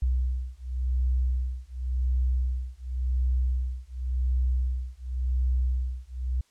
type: beating tone pair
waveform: sine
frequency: 62.6 / 63.51 Hz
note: B1 / B1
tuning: +24 / +49 cents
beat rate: 0.91 Hz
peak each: -27 dBFS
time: 0.02-6.41 s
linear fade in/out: 5 ms
effects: white hiss -66 dBFS RMS until 6.5 s + low-pass 8000 Hz 12 dB/octave